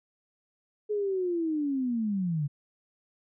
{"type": "linear sweep", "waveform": "sine", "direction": "down", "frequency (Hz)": [426.3, 138.59], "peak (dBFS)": -26, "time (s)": [0.89, 2.48], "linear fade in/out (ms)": 20, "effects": []}